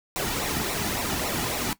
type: noise with flanger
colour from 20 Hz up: pink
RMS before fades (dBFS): -28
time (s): 0.16-1.73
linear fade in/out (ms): 0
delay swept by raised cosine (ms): 0.61 to 1.91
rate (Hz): 3.6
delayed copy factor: -0.6
effects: noise-tail reverb RT60 0.1 s tail -17 dB re dry